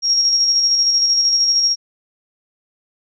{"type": "tone with tremolo", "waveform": "sine", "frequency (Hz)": 5588, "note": "F8", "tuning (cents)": 0, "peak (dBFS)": -11, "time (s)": [0.02, 1.76], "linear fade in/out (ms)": 50, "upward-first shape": "square", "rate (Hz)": 13, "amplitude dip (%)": 30, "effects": []}